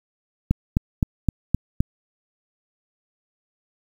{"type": "click train", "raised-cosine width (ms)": 5, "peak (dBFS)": -5, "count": 6, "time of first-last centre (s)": [0.51, 1.805], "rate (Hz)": 3.86, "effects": ["7-bit"]}